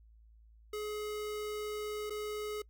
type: tone with dropouts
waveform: square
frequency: 422.2 Hz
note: G#4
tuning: 29 cents sharp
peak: -37 dBFS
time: 0.73-2.62 s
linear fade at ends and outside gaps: 5 ms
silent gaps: 2.098-2.104 s
effects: noise-tail reverb RT60 0.1 s tail -24 dB re dry + added 55 Hz sine -57 dBFS peak until 2.69 s